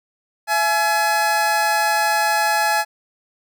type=tone pair together; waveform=25% pulse; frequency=672 / 846.7 Hz; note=E5 / G#5; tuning=+33 / +33 cents; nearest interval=major third; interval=400 cents; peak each=-20 / -13 dBFS; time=0.47-2.85 s; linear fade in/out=50 ms; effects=none